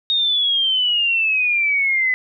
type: exponential sweep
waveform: sine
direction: down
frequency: 3729 to 2005 Hz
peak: -15 dBFS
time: 0.1-2.14 s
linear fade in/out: 0 ms
effects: none